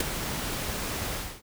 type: noise with ADSR envelope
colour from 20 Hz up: pink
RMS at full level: -22 dBFS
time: 0-1.42 s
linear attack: 5 ms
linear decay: 9 ms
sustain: -10 dB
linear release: 280 ms
effects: none